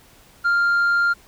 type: tone with tanh clipping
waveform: sine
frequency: 1396.9 Hz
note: F6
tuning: in tune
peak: -16 dBFS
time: 0.44-1.14 s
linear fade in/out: 20 ms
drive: 2 dB
effects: pink hiss -51 dBFS RMS until 1.27 s